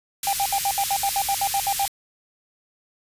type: band-stop noise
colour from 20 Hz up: white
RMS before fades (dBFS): -26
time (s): 0.23-1.88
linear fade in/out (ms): 2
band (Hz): 110 to 2200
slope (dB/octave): 12
type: tone bursts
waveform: triangle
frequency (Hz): 795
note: G5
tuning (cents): +24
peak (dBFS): -18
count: 13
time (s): 0.27-1.854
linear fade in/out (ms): 2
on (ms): 60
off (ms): 67
effects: resampled to 32000 Hz